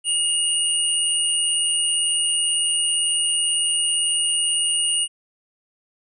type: tone pair together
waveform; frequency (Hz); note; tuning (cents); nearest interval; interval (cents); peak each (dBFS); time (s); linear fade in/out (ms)
sine; 2861 / 9083; F7 / C#9; +41 / +41; octave + minor sixth; 2000; -21; 0.04-5.08; 50
effects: none